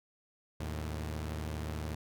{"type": "tone pair together", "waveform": "sawtooth", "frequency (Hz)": [77, 108.9], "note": ["D#2", "A2"], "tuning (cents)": [-17, -17], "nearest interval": "tritone", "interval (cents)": 600, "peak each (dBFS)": [-33, -38], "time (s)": [0.6, 1.95], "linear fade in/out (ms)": 5, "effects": []}